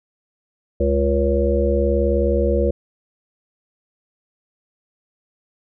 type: harmonic tone with a mistuned harmonic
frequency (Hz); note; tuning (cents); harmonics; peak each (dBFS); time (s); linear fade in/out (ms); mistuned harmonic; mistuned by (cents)
69.9; C#2; +15; 1 / 3 / 5 / 7 / 8; -19 / -25 / -23 / -21 / -22; 0.8-2.71; 5; 7; -32
effects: none